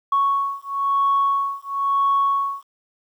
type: beating tone pair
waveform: sine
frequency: 1108.7 / 1109.7 Hz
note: C#6 / C#6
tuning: 0 / +2 cents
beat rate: 1 Hz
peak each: -20 dBFS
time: 0.12-2.63 s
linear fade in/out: 5 ms
effects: tanh soft clip ceiling -11 dBFS + 9-bit